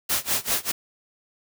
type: noise with tremolo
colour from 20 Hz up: white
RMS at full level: -22 dBFS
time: 0.09-0.72 s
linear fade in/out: 10 ms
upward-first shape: sine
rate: 5.1 Hz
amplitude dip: 95%
effects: none